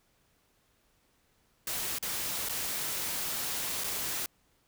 white noise with dropouts, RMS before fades -34 dBFS, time 1.67-4.26 s, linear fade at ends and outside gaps 2 ms, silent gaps 1.985-2.026 / 2.488-2.494 / 3.838-3.842 s, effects pink hiss -70 dBFS RMS until 4.67 s

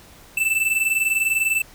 square tone pair together, 2637 / 2657 Hz, E7 / E7, 0 / +13 cents, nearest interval unison, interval 13 cents, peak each -23 / -21 dBFS, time 0.37-1.62 s, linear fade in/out 5 ms, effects pink hiss -47 dBFS RMS until 1.74 s

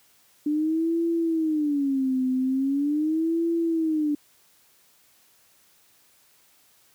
sine tone with vibrato, 293.7 Hz, D4, in tune, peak -21 dBFS, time 0.46-4.15 s, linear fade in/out 5 ms, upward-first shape sine, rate 0.41 Hz, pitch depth 230 cents each way, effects white hiss -60 dBFS RMS until 6.94 s + high-pass 60 Hz 12 dB/octave

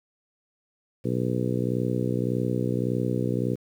harmonic tone, 61.74 Hz, B1, in tune, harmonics 2 / 3 / 4 / 5 / 6 / 7 / 8, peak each -28 / -30 / -31 / -32 / -33 / -33 / -34 dBFS, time 1.04-3.56 s, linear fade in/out 20 ms, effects 9-bit

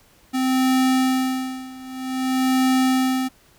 square tone with tremolo, 259.6 Hz, C4, 13 cents flat, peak -16 dBFS, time 0.33-3.29 s, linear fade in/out 20 ms, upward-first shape sine, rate 0.52 Hz, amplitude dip 90%, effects pink hiss -55 dBFS RMS until 3.58 s

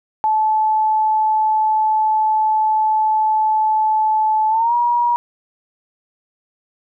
sine tone with pitch glide, 867 to 956.5 Hz, A5 to A#5, -26 to +44 cents, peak -13 dBFS, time 0.24-5.16 s, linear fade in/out 0 ms, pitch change +170 cents, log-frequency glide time 4.49-4.74 s, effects none

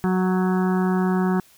harmonic tone with a mistuned harmonic, 185 Hz, F#3, in tune, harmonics 1 / 2 / 4 / 5 / 6 / 7 / 8 / 9, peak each -19 / -25 / -31 / -33 / -35 / -36 / -37 / -38 dBFS, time 0.04-1.4 s, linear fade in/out 0 ms, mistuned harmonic 8, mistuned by +18 cents, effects white hiss -54 dBFS RMS until 1.57 s

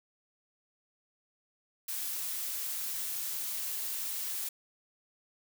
blue noise, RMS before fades -36 dBFS, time 1.88-4.49 s, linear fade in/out 5 ms, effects none

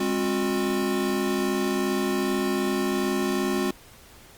square tone cluster, 204.2 / 266.8 / 361 Hz, G#3 / C4 / F#4, -29 / +34 / -43 cents, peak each -29 / -29 / -27 dBFS, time 0-3.71 s, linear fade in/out 5 ms, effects pink hiss -50 dBFS RMS until 4.37 s + Opus 48 kbps

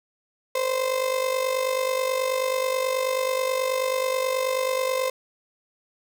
35% pulse tone with amplitude modulation, 519 Hz, C5, 14 cents flat, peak -18 dBFS, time 0.55-5.1 s, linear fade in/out 5 ms, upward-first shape sine, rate 49.3 Hz, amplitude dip 65%, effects none

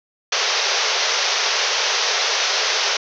white band-pass noise, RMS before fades -20 dBFS, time 0.32-2.97 s, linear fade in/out 5 ms, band 390 to 6200 Hz, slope 96 dB/octave, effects none

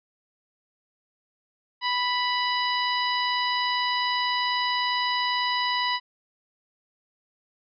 harmonic tone, 987.8 Hz, B5, in tune, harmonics 1 / 2 / 3 / 4 / 5, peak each -26 / -29 / -31 / -32 / -33 dBFS, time 1.81-6 s, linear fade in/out 50 ms, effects none

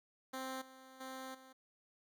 10% pulse tone with level steps, 262.1 Hz, C4, 3 cents sharp, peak -33 / -48 / -37 / -49 dBFS, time 0.33-1.53 s, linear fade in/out 10 ms, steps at 0.61 / 1 / 1.34 s, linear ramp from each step 10 ms, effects none

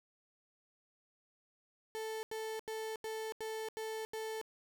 35% pulse tone bursts, 440.1 Hz, A4, in tune, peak -37 dBFS, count 7, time 1.95-4.414 s, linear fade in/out 0 ms, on 280 ms, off 84 ms, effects none

